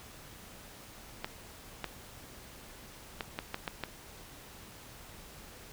clicks, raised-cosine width 0.3 ms, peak -18 dBFS, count 7, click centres 1.245 / 1.843 / 3.208 / 3.389 / 3.544 / 3.678 / 3.837 s, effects pink hiss -51 dBFS RMS until 5.72 s

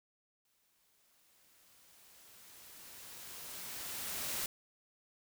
white noise with exponential growth, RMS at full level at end -37 dBFS, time 0.45-4.46 s, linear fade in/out 2 ms, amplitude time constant 870 ms, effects none

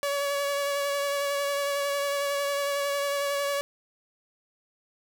sawtooth tone with vibrato, 566 Hz, C#5, 36 cents sharp, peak -22 dBFS, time 0.03-3.61 s, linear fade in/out 0 ms, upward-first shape sine, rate 11 Hz, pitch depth 17 cents each way, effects none

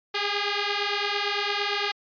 5% pulse beating tone pair, 403.7 / 412.5 Hz, G#4 / G#4, -49 / -12 cents, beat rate 8.8 Hz, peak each -16 dBFS, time 0.14-1.92 s, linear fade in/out 10 ms, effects resampled to 11025 Hz

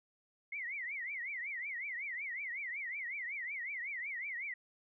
sine tone with vibrato, 2095 Hz, C7, 2 cents sharp, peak -38 dBFS, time 0.52-4.54 s, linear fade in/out 5 ms, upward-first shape triangle, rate 5.4 Hz, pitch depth 230 cents each way, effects none

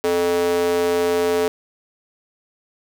square tone with high-pass filter, 87 Hz, F2, 6 cents flat, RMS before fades -19 dBFS, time 0.04-1.48 s, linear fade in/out 0 ms, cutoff 410 Hz, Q 3.7, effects none

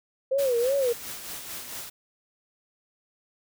sine tone with vibrato, 512 Hz, C5, 38 cents flat, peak -21 dBFS, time 0.31-0.93 s, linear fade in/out 10 ms, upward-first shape sine, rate 2.8 Hz, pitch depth 160 cents each way
white noise with tremolo, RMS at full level -36 dBFS, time 0.38-1.9 s, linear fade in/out 10 ms, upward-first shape sine, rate 4.5 Hz, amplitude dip 45%
effects none

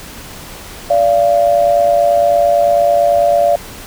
sine tone pair together, 579 / 688 Hz, D5 / F5, -25 / -26 cents, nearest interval minor third, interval 299 cents, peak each -11 dBFS, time 0.9-3.56 s, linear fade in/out 5 ms, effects pink hiss -32 dBFS RMS until 3.86 s

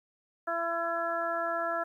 harmonic tone, 336.5 Hz, E4, 36 cents sharp, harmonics 1 / 2 / 3 / 4 / 5, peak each -42 / -32 / -40 / -33 / -37 dBFS, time 0.47-1.84 s, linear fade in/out 10 ms, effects 11-bit

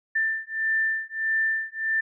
sine beating tone pair, 1779 / 1780.6 Hz, A6 / A6, +19 / +20 cents, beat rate 1.6 Hz, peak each -26 dBFS, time 0.15-2.01 s, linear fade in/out 10 ms, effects none

